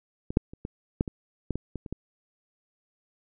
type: clicks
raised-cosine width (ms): 3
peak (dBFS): -20 / -6 / -29 / -20 / -10 / -20 / -15 / -18 / -21 / -26 / -19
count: 11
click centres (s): 0.305 / 0.371 / 0.535 / 0.651 / 1.009 / 1.078 / 1.507 / 1.556 / 1.757 / 1.862 / 1.926
effects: none